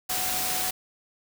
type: tone in noise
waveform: sine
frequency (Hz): 740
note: F#5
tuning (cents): 0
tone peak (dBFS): -35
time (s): 0.09-0.71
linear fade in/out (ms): 10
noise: white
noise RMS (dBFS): -28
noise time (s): 0.09-0.71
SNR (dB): -10
effects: none